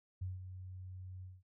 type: tone with ADSR envelope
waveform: sine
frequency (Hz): 92.5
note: F#2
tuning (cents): 0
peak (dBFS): -36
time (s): 0.21-1.43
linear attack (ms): 11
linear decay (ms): 170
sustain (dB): -9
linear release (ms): 200
effects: none